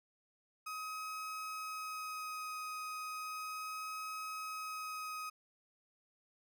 35% pulse tone with vibrato, 1263 Hz, D#6, 26 cents sharp, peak -39 dBFS, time 0.66-5.3 s, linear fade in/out 10 ms, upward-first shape sine, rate 0.35 Hz, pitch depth 10 cents each way, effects none

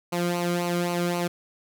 sawtooth tone with flanger, 174.61 Hz, F3, in tune, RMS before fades -26 dBFS, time 0.12-1.28 s, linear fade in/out 10 ms, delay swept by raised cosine 0.57 to 1.15 ms, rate 3.8 Hz, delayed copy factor -0.7, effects none

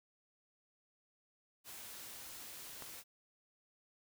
white noise, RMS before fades -50 dBFS, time 1.64-3.04 s, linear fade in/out 50 ms
click, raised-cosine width 0.5 ms, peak -32 dBFS, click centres 2.823 s
effects none

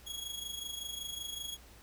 sawtooth tone with amplitude modulation, 3322 Hz, G#7, in tune, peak -33 dBFS, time 0.06-1.57 s, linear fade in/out 20 ms, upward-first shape sine, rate 25.3 Hz, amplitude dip 65%, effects added 60 Hz sine -56 dBFS peak until 1.82 s + pink hiss -58 dBFS RMS until 1.82 s

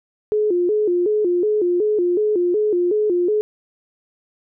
sine tone with vibrato, 387.1 Hz, G4, 22 cents flat, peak -15 dBFS, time 0.32-3.41 s, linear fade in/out 0 ms, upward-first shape square, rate 2.7 Hz, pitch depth 160 cents each way, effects none

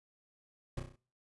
brown noise with echo, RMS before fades -37 dBFS, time 0.77-0.8 s, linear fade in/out 5 ms, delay 32 ms, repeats 5, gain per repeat -5 dB, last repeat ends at 0.96 s, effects noise-tail reverb RT60 0.4 s tail -22 dB re dry + resampled to 24000 Hz

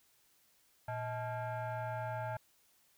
sine tone with frequency modulation, 116.54 Hz, A#2, in tune, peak -35 dBFS, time 0.88-2.37 s, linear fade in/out 5 ms, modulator 752 Hz, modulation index 1.4, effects tanh soft clip ceiling -32 dBFS + white hiss -70 dBFS RMS until 2.97 s

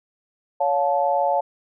sine tone cluster, 562 / 709 / 871 Hz, C#5 / F5 / A5, +24 / +26 / -18 cents, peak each -22 dBFS, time 0.6-1.41 s, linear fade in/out 10 ms, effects none

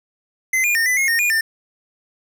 square tone with pitch steps, 2053 / 2420 / 1828 / 2001 / 2156 / 1843 / 2434 / 1796 Hz, C7 / D#7 / A#6 / B6 / C#7 / A#6 / D#7 / A6, -33 / -49 / -34 / +22 / -49 / -20 / -39 / +35 cents, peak -16 dBFS, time 0.53-1.41 s, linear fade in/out 5 ms, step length 110 ms, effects none

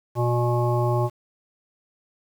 harmonic tone, 120.7 Hz, B2, 39 cents flat, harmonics 1 / 3 / 5 / 7 / 9, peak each -21 / -26 / -28 / -29 / -31 dBFS, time 0.15-1.1 s, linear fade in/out 50 ms, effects 8-bit

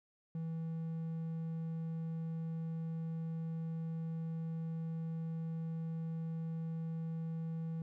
triangle tone, 163 Hz, E3, 19 cents flat, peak -35 dBFS, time 0.35-7.82 s, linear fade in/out 2 ms, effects none

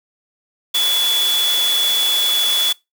sine tone in noise, 3424 Hz, A7, 48 cents flat, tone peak -15 dBFS, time 0.74-2.73 s, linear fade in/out 10 ms, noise white, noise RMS -23 dBFS, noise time 0.74-2.73 s, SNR +5 dB, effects noise-tail reverb RT60 0.2 s tail -22 dB re dry + high-pass 400 Hz 12 dB/octave

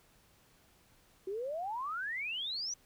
sine exponential sweep, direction up, 370 to 6060 Hz, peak -35 dBFS, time 1.27-2.74 s, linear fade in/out 5 ms, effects pink hiss -66 dBFS RMS until 2.85 s

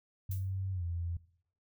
sine tone with pitch glide, 95.4 to 85.48 Hz, G2 to F2, -47 to -37 cents, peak -33 dBFS, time 0.29-1.17 s, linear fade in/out 5 ms, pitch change -190 cents, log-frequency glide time 0.72-0.84 s
violet noise with exponential decay, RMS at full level -42 dBFS, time 0.31-0.51 s, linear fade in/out 5 ms, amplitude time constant 43 ms
effects noise-tail reverb RT60 0.6 s tail -19 dB re dry

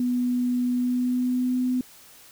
sine tone with pitch glide, 246.9 to 252.2 Hz, B3 to B3, 0 to +36 cents, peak -21 dBFS, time 0-1.81 s, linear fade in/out 2 ms, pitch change +36 cents, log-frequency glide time 0.71-1.58 s, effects white hiss -50 dBFS RMS until 2.31 s

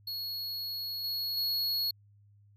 square tone with level steps, 4335 Hz, C#8, 39 cents flat, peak -35 / -32 / -29 dBFS, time 0.07-1.91 s, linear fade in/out 5 ms, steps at 1.04 / 1.37 s, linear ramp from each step 2 ms, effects added 102 Hz sine -58 dBFS peak until 2.56 s

